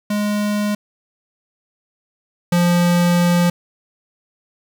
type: tone pair in turn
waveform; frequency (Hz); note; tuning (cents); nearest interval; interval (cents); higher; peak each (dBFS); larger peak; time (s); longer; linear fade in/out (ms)
square; 207.7 / 174.65; G#3 / F3; 0 / 0; minor third; 300; first; -18 / -13; second; 0.1-0.75 / 2.52-3.5; second; 5
effects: 8-bit